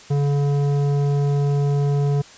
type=tone with low-pass filter; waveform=square; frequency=142.6 Hz; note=C#3; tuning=49 cents sharp; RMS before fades=-19 dBFS; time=0.1-2.22 s; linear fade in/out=10 ms; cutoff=600 Hz; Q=0.79; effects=white hiss -44 dBFS RMS until 2.37 s + resampled to 16000 Hz